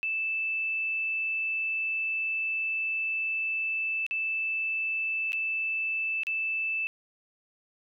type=tone with dropouts; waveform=sine; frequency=2637 Hz; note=E7; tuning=in tune; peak=-27 dBFS; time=0.03-6.87 s; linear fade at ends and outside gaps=0 ms; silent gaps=4.065-4.11 / 5.321-5.331 / 6.234-6.269 s; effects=none